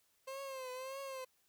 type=tone with vibrato; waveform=30% pulse; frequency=527 Hz; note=C5; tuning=12 cents sharp; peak=-40 dBFS; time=0.27-1.25 s; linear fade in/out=10 ms; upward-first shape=triangle; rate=1.7 Hz; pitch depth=84 cents each way; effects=white hiss -75 dBFS RMS until 1.48 s